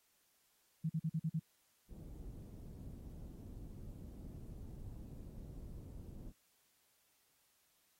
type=tone bursts; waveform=sine; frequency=160 Hz; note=D#3; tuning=49 cents sharp; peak=-33 dBFS; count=6; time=0.84-1.396 s; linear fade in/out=10 ms; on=56 ms; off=44 ms
type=low-pass noise; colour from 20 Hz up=pink; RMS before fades=-50 dBFS; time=1.88-6.33 s; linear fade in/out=50 ms; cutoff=240 Hz; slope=12 dB/octave
effects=white hiss -75 dBFS RMS until 7.99 s + AAC 48 kbps